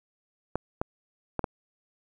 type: clicks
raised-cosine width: 1 ms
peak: -13 dBFS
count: 4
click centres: 0.556 / 0.815 / 1.393 / 1.442 s
effects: 9-bit